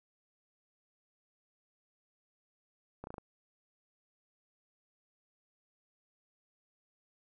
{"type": "slowing click train", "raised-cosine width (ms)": 1, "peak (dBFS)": -29, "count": 5, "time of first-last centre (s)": [3.04, 3.182], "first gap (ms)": 31, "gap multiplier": 1.09, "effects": []}